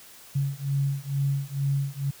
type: beating tone pair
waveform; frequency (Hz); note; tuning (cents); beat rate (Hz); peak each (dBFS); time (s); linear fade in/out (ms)
sine; 137.9 / 140.1; C#3 / C#3; -9 / +19; 2.2; -27; 0.35-2.11; 10
effects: white hiss -49 dBFS RMS until 2.2 s